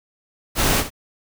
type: noise with echo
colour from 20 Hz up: pink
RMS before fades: -18 dBFS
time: 0.55-0.84 s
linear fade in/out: 50 ms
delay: 64 ms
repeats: 1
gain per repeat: -11 dB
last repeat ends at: 0.904 s
effects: none